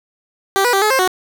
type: tone with pitch steps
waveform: 15% pulse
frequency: 390.3 / 488.2 / 390.8 / 426.6 / 529 / 369.6 Hz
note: G4 / B4 / G4 / G#4 / C5 / F#4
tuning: -8 / -20 / -5 / +46 / +19 / -2 cents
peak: -6 dBFS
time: 0.56-1.076 s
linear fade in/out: 0 ms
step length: 86 ms
effects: none